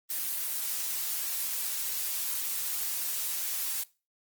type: noise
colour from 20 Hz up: blue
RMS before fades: -32 dBFS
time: 0.09-3.84 s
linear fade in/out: 20 ms
effects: noise-tail reverb RT60 0.3 s tail -20 dB re dry + Opus 24 kbps